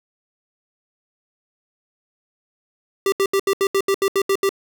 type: tone bursts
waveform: square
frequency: 392 Hz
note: G4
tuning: in tune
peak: -16 dBFS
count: 11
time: 3.06-4.492 s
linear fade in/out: 2 ms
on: 62 ms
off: 75 ms
effects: none